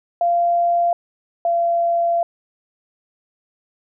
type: tone pair in turn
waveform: sine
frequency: 691 / 683.5 Hz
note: F5 / F5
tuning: -19 / -37 cents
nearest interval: unison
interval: 18 cents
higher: first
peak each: -14 / -15 dBFS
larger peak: first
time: 0.21-0.93 / 1.45-2.23 s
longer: second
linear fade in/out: 2 ms
effects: none